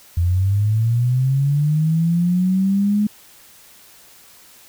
sine linear sweep, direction up, 83.9 to 211.1 Hz, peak -14 dBFS, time 0.17-3.07 s, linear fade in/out 5 ms, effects white hiss -47 dBFS RMS until 4.68 s

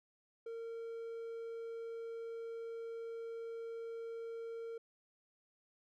triangle tone, 458.7 Hz, A#4, 28 cents flat, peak -40 dBFS, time 0.46-4.78 s, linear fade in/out 5 ms, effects none

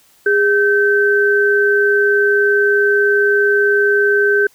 sine tone pair together, 409 / 1544.2 Hz, G#4 / G6, -26 / -26 cents, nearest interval octave + major seventh, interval 2300 cents, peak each -13 dBFS, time 0.26-4.47 s, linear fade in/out 5 ms, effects white hiss -52 dBFS RMS until 4.54 s

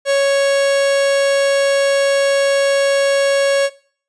45% pulse tone, 554.4 Hz, C#5, in tune, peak -12 dBFS, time 0.05-3.7 s, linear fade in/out 50 ms, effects noise-tail reverb RT60 0.5 s tail -20 dB re dry + resampled to 22050 Hz

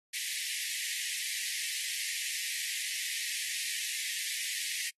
pink high-pass noise, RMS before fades -36 dBFS, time 0.13-4.9 s, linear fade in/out 10 ms, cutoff 1800 Hz, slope 96 dB/octave, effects noise-tail reverb RT60 0.1 s tail -26 dB re dry + AAC 32 kbps

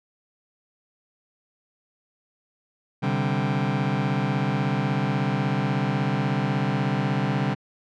sawtooth chord, C suspended second, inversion none, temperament just, 130.81 / 147.16 / 196.22 Hz, C3 / D3 / G3, 0 / +4 / +2 cents, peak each -22 dBFS, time 3.02-7.55 s, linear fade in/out 20 ms, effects low-pass 3000 Hz 12 dB/octave

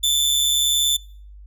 sawtooth tone with amplitude modulation, 3519 Hz, A7, in tune, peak -11 dBFS, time 0.03-0.97 s, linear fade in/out 10 ms, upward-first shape sine, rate 141 Hz, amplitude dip 50%, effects noise-tail reverb RT60 0.5 s tail -25 dB re dry + added 50 Hz sine -39 dBFS peak until 1.46 s

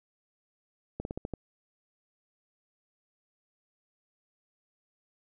slowing click train, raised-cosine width 2 ms, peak -21 dBFS, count 6, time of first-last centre 1-1.337 s, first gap 51 ms, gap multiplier 1.14, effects none

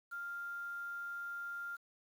sine tone with quantisation, 1396.9 Hz, F6, in tune, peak -40 dBFS, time 0.11-1.77 s, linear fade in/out 20 ms, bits 10, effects none

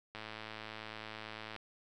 click train, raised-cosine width 0.3 ms, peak -28 dBFS, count 155, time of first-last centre 0.15-1.563 s, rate 109 Hz, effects none

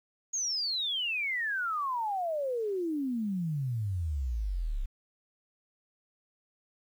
sine exponential sweep, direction down, 6700 to 31.5 Hz, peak -29 dBFS, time 0.33-4.86 s, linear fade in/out 10 ms, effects 10-bit

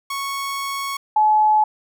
sawtooth / sine tone pair in turn, 1106 / 855.8 Hz, C#6 / A5, -4 / -48 cents, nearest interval major third, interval 444 cents, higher first, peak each -20 / -12 dBFS, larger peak second, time 0.1-0.97 / 1.16-1.64 s, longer first, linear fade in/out 5 ms, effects none

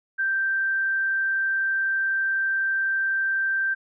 sine tone, 1568 Hz, G6, in tune, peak -21 dBFS, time 0.18-3.75 s, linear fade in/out 20 ms, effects none

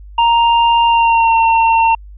square tone with pitch glide, 932.3 to 908.4 Hz, A#5 to A#5, 0 to -45 cents, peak -9 dBFS, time 0.18-1.95 s, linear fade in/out 5 ms, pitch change -45 cents, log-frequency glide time 0.86-1.36 s, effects added 50 Hz sine -32 dBFS peak until 2.17 s + resampled to 8000 Hz

